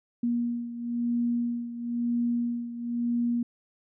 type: beating tone pair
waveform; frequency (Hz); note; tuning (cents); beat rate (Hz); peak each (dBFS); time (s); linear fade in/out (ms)
sine; 237.7 / 238.7; A#3 / A#3; +34 / +41; 1; -27 / -32; 0.23-3.43; 5
effects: none